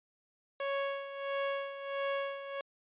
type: tone with tremolo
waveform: sawtooth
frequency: 554.4 Hz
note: C#5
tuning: in tune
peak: -27 dBFS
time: 0.6-2.61 s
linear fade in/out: 2 ms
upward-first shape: sine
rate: 1.5 Hz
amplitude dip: 70%
effects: resampled to 8000 Hz